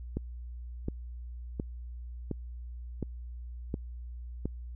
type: click train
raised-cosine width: 3 ms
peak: -19 dBFS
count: 7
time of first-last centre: 0.17-4.456 s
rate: 1.4 Hz
effects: added 60 Hz sine -39 dBFS peak until 4.75 s